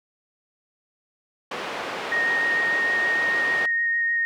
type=band-pass noise; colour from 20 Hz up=pink; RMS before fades=-31 dBFS; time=1.51-3.66 s; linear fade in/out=5 ms; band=410 to 2700 Hz; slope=12 dB/octave
type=tone with vibrato; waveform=sine; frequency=1860 Hz; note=A#6; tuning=4 cents flat; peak=-20 dBFS; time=2.12-4.25 s; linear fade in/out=0 ms; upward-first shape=sine; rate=6.6 Hz; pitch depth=11 cents each way
effects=none